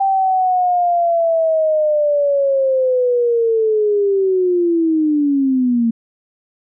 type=linear sweep; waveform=sine; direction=down; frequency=784 to 226.2 Hz; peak=-12 dBFS; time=0-5.91 s; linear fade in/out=10 ms; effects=none